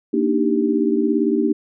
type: chord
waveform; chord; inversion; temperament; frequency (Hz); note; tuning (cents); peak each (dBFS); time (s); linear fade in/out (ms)
sine; Eb major seventh; second; equal; 233.1 / 293.7 / 311.1 / 392; Bb3 / D4 / Eb4 / G4; 0 / 0 / 0 / 0; -21; 0.13-1.53; 10
effects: none